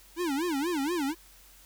square tone with vibrato, 311.1 Hz, D#4, in tune, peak -28 dBFS, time 0.16-1.15 s, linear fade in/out 50 ms, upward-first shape sine, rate 4.2 Hz, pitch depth 250 cents each way, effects added 45 Hz sine -58 dBFS peak until 1.65 s + white hiss -56 dBFS RMS until 1.65 s

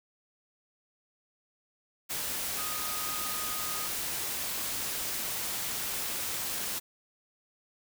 sine tone in noise, 1244.5 Hz, D#6, in tune, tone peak -40 dBFS, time 2.57-3.88 s, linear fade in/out 20 ms, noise white, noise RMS -34 dBFS, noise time 2.09-6.8 s, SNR -9 dB, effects none

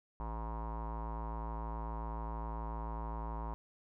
square tone with low-pass filter, 55.8 Hz, A1, 25 cents sharp, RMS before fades -40 dBFS, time 0.2-3.54 s, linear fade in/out 0 ms, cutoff 980 Hz, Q 8.1, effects none

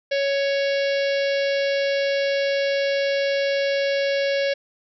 harmonic tone with a mistuned harmonic, 556 Hz, C#5, 5 cents sharp, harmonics 1 / 3 / 4 / 5 / 6 / 7 / 8 / 9 / 10, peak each -20 / -30 / -32 / -34 / -36 / -37 / -38 / -39 / -40 dBFS, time 0.11-4.54 s, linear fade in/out 10 ms, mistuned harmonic 7, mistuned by +25 cents, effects none

